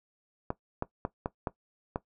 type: clicks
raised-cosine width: 1 ms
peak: -16 dBFS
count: 6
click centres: 0.504 / 0.824 / 1.051 / 1.259 / 1.472 / 1.959 s
effects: noise-tail reverb RT60 0.1 s tail -17 dB re dry